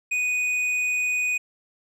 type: tone with hard clipping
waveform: sine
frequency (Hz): 2483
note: D#7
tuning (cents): -4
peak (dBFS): -23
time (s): 0.11-1.38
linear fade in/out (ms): 10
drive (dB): 6
effects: none